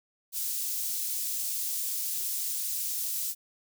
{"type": "high-pass noise", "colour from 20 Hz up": "white", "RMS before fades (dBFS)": -32, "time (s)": [0.32, 3.35], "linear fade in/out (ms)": 50, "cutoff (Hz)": 5700, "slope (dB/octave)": 12, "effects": []}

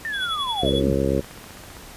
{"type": "linear sweep", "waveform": "sine", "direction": "down", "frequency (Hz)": [1832, 116.54], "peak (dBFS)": -25, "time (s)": [0.05, 0.93], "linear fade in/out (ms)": 0}
{"type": "tone with tremolo", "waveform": "triangle", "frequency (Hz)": 3396, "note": "G#7", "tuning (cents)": 38, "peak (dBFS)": -21, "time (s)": [0.12, 0.82], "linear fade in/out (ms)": 50, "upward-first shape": "triangle", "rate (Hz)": 11, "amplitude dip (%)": 85}
{"type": "harmonic tone", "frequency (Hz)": 68, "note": "C#2", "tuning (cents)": -33, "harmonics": [1, 2, 3, 4, 5, 6, 7, 8], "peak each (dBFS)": [-27, -27, -27, -27, -27, -27, -27, -27], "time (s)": [0.62, 1.21], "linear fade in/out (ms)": 10}
{"type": "click train", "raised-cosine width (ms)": 0.5, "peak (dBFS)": -26, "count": 10, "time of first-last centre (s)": [1.18, 1.768], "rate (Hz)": 15.3}
{"effects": ["pink hiss -42 dBFS RMS until 1.96 s", "resampled to 32000 Hz"]}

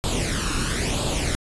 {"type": "noise with flanger", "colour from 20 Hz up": "pink", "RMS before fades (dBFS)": -24, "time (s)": [0.04, 1.35], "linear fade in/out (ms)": 0, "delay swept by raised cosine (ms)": [0.25, 0.76], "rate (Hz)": 1, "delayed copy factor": 0.65, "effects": ["resampled to 24000 Hz"]}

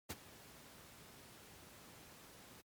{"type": "noise with ADSR envelope", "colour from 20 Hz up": "pink", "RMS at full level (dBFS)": -41, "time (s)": [0.09, 2.62], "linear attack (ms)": 16, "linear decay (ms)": 35, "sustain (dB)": -17, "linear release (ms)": 17, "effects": ["high-pass 80 Hz 12 dB/octave", "MP3 96 kbps"]}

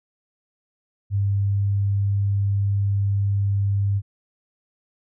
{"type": "tone", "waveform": "sine", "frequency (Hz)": 99.9, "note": "G2", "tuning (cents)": 33, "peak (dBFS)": -18, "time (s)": [1.1, 4.02], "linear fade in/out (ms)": 50, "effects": []}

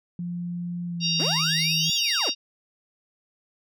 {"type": "tone with pitch glide", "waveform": "sine", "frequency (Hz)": [174.61, 161.05], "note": ["F3", "E3"], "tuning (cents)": [0, -40], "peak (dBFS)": -28, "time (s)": [0.19, 1.9], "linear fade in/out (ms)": 2, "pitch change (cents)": -140, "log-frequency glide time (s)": [0.86, 1.33]}
{"type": "harmonic tone", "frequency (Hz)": 932.3, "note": "A#5", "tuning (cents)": 0, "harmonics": [3, 4, 5, 6], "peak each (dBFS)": [-28, -28, -28, -28], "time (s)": [1, 2.35], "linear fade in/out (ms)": 50}
{"type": "linear two-way sweep", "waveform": "30% pulse", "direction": "up then down", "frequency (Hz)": [205, 3582, 205], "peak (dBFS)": -26, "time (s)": [1.19, 2.3], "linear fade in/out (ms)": 10, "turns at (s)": 1.94}
{"effects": []}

